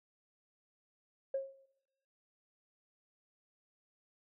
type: tone with exponential decay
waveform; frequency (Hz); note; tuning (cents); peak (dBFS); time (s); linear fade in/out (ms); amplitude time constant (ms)
sine; 541; C#5; -42; -29; 1.34-1.66; 5; 69
effects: noise-tail reverb RT60 0.9 s tail -22 dB re dry + tanh soft clip ceiling -26 dBFS